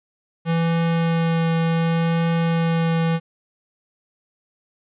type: tone with vibrato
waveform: square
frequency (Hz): 165.7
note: E3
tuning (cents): +9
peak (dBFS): -18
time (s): 0.45-3.2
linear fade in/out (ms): 50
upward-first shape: triangle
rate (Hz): 0.68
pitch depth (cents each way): 11
effects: resampled to 8000 Hz + 10-bit